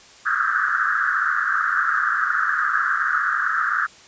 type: band-pass noise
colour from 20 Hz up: white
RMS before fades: -21 dBFS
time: 0.25-3.87 s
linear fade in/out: 20 ms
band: 1200 to 1700 Hz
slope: 96 dB/octave
effects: white hiss -47 dBFS RMS until 4.07 s + resampled to 16000 Hz